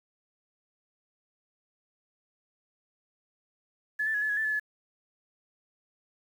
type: tone with pitch steps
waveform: sine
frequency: 1716 / 1762 / 1680 / 1724 / 1674 / 1760 / 1724 / 1712 Hz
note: A6 / A6 / G#6 / A6 / G#6 / A6 / A6 / A6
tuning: -44 / +2 / +19 / -36 / +13 / 0 / -36 / -48 cents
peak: -26 dBFS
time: 3.99-4.598 s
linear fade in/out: 10 ms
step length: 76 ms
effects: 9-bit